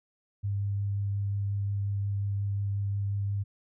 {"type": "tone with vibrato", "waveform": "sine", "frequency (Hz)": 100.3, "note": "G2", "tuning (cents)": 40, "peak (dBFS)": -27, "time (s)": [0.43, 3.44], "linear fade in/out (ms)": 20, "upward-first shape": "sine", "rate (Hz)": 5.6, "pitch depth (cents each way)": 9, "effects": []}